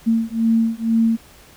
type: beating tone pair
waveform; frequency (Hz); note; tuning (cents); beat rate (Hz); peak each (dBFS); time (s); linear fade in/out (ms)
sine; 225.7 / 227.8; A3 / A#3; +44 / -40; 2.1; -18; 0.06-1.17; 20
effects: pink hiss -47 dBFS RMS until 1.56 s